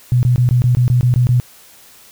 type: tone bursts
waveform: sine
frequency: 123.47 Hz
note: B2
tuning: in tune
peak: -9 dBFS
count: 10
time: 0.12-1.4 s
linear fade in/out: 0 ms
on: 110 ms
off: 20 ms
effects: white hiss -44 dBFS RMS until 2.11 s